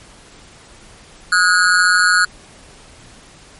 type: tone with amplitude modulation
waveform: square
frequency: 1452 Hz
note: F#6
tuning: 33 cents flat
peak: -7 dBFS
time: 1.32-2.25 s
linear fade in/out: 5 ms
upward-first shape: sine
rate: 181 Hz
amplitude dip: 90%
effects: pink hiss -43 dBFS RMS until 3.59 s + MP3 48 kbps